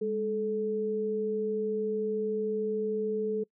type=tone pair together; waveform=sine; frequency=204.5 / 433.3 Hz; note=G#3 / A4; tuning=-26 / -27 cents; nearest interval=octave + minor second; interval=1299 cents; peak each=-35 / -28 dBFS; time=0.01-3.44 s; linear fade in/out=10 ms; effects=noise-tail reverb RT60 0.1 s tail -24 dB re dry